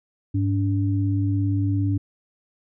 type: tone pair together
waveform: sine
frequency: 101.65 / 287.5 Hz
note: G#2 / D4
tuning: -37 / -37 cents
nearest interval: octave + tritone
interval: 1800 cents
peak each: -20 / -25 dBFS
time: 0.34-1.98 s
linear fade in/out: 10 ms
effects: none